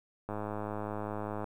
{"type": "click train", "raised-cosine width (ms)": 1, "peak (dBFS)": -23, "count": 122, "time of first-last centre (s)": [0.29, 1.442], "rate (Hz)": 105, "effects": ["10-bit"]}